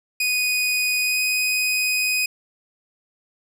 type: tone with pitch glide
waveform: sawtooth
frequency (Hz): 2484 to 2501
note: D#7 to D#7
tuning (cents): -3 to +8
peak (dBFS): -16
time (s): 0.2-2.26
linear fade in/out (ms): 5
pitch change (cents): +11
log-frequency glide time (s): 1.01-1.2
effects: none